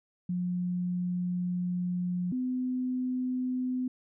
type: tone pair in turn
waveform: sine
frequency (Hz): 178.7 / 253.7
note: F3 / B3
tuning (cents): +40 / +47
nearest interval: tritone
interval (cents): 607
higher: second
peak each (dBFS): -28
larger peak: neither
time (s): 0.29-2.32 / 2.32-3.88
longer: first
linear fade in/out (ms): 5
effects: none